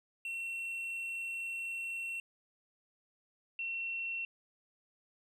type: tone pair in turn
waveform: triangle / sine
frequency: 2716 / 2716 Hz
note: F7 / F7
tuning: -49 / -49 cents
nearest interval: unison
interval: 0 cents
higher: neither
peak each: -35 / -35 dBFS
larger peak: neither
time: 0.25-2.2 / 3.59-4.25 s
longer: first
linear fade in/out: 2 ms
effects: none